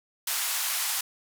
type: band-pass noise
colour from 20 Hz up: white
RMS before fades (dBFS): -29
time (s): 0.27-1.01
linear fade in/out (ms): 5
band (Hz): 780 to 15000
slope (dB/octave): 24
effects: none